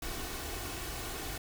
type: noise with comb filter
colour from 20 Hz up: pink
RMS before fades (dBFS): -39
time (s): 0.02-1.38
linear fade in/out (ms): 5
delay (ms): 2.7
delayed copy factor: +0.55
effects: none